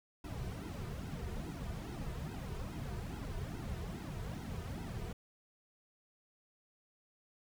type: noise with flanger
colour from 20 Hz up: brown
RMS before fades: -42 dBFS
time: 0.24-5.13 s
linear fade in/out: 5 ms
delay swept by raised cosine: 1.7 to 3.7 ms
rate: 2.4 Hz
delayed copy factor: -0.95
effects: none